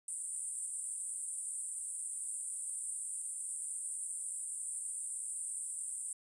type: band-pass noise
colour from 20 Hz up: pink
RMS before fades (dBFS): -41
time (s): 0.08-6.13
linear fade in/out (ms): 2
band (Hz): 8300 to 9500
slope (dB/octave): 96
effects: resampled to 24000 Hz